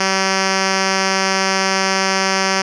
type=tone with low-pass filter; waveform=5% pulse; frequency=191.8 Hz; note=G3; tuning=37 cents flat; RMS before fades=-17 dBFS; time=0-2.62 s; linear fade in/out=5 ms; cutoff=5300 Hz; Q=2.5; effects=none